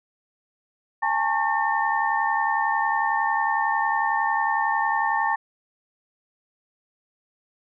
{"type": "tone cluster", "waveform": "sine", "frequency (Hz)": [821, 892, 1101, 1807], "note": ["G#5", "A5", "C#6", "A6"], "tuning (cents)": [-20, 23, -12, 46], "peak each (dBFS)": [-26, -24, -28, -26], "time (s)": [1.02, 5.36], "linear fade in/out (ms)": 10, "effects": []}